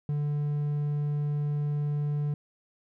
triangle tone, 146.83 Hz, D3, in tune, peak -24 dBFS, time 0.09-2.34 s, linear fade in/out 2 ms, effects none

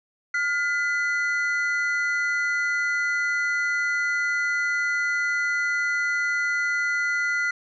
triangle tone pair together, 1422 / 2008 Hz, F6 / B6, +31 / +28 cents, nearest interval tritone, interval 597 cents, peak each -23 dBFS, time 0.34-7.51 s, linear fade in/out 5 ms, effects resampled to 16000 Hz

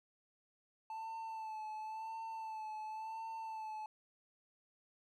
triangle tone with vibrato, 880 Hz, A5, in tune, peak -40 dBFS, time 0.9-3.86 s, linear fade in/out 2 ms, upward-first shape sine, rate 0.94 Hz, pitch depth 36 cents each way, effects none

